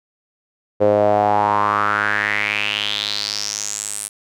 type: tone with band-pass filter sweep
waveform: sawtooth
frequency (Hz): 103.83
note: G#2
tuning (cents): 0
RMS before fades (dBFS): -19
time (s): 0.8-4.09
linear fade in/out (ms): 20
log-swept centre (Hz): 500 to 9700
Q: 5.4
effects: none